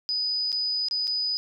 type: tone with dropouts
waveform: sine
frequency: 4978 Hz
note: D#8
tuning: in tune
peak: -24 dBFS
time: 0.09-1.37 s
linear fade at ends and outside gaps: 0 ms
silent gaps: 0.519-0.527 / 0.885-0.911 / 1.071-1.077 s
effects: none